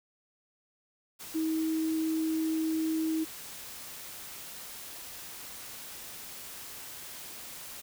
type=tone in noise; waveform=sine; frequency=319 Hz; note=D#4; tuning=43 cents sharp; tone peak=-27 dBFS; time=1.34-3.25 s; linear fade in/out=20 ms; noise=white; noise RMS=-44 dBFS; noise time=1.19-7.82 s; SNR=+14 dB; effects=none